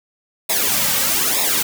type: noise with flanger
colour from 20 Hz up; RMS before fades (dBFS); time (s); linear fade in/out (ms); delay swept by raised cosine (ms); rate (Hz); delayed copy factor
white; -18; 0.49-1.63; 10; 0.66 to 2.96; 1.1; -0.85
effects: none